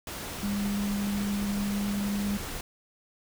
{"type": "tone in noise", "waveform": "sine", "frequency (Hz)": 202.6, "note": "G#3", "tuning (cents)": -43, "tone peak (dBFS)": -27, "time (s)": [0.43, 2.37], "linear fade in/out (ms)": 2, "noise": "pink", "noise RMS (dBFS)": -37, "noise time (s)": [0.07, 2.61], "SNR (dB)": 7, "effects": []}